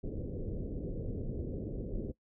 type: low-pass noise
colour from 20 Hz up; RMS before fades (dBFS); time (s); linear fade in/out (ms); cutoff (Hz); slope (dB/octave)
pink; -38; 0.03-2.12; 10; 520; 48
effects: noise-tail reverb RT60 0.1 s tail -19 dB re dry